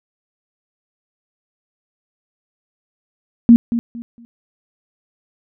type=tone with echo; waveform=sine; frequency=234.4 Hz; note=A#3; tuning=10 cents sharp; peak=-3 dBFS; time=3.49-3.56 s; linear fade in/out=0 ms; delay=230 ms; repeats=3; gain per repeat=-12 dB; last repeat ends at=4.25 s; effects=none